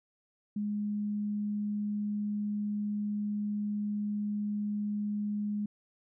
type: tone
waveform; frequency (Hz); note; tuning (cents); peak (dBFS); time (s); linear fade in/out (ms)
sine; 207.7; G#3; 0; -30; 0.56-5.66; 5
effects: none